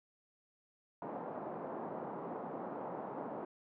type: band-pass noise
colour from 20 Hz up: white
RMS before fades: -43 dBFS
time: 1.02-3.45 s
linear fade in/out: 2 ms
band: 170 to 900 Hz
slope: 24 dB/octave
effects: none